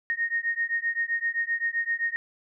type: beating tone pair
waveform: sine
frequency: 1852 / 1859.7 Hz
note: A#6 / A#6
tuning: -12 / -5 cents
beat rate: 7.7 Hz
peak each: -28 dBFS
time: 0.1-2.16 s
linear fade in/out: 0 ms
effects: none